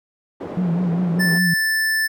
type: band-pass noise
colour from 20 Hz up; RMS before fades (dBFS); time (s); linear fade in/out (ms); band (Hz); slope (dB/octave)
white; -31; 0.4-1.39; 10; 160 to 450; 12
type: tone with vibrato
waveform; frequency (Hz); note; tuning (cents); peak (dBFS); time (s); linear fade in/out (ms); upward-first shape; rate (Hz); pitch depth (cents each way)
sine; 174.61; F3; 0; -17; 0.57-1.54; 5; sine; 5; 78
type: tone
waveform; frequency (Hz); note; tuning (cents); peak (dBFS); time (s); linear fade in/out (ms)
square; 1760; A6; 0; -18; 1.19-2.08; 20
effects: none